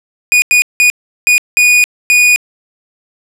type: tone bursts at uneven times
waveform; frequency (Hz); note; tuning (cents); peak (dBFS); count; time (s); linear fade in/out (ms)
45% pulse; 2462; D#7; -19; -5; 6; 0.32-0.42 / 0.51-0.62 / 0.8-0.9 / 1.27-1.38 / 1.57-1.84 / 2.1-2.36; 0
effects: low-pass 12000 Hz 12 dB/octave